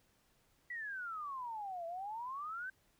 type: exponential two-way sweep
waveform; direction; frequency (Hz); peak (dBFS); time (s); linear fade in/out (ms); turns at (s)
sine; down then up; 1975.5 to 659.3 to 1572; -40; 0.7-2.7; 5; 1.86
effects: pink hiss -73 dBFS RMS until 2.99 s